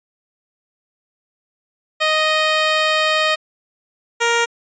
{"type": "tone pair in turn", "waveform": "10% pulse", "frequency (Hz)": [622.3, 468.2], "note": ["D#5", "A#4"], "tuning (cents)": [0, 8], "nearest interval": "perfect fourth", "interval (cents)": 492, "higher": "first", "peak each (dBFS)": -6, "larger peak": "neither", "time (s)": [[2, 3.36], [4.2, 4.46]], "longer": "first", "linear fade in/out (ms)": 20, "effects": ["resampled to 16000 Hz"]}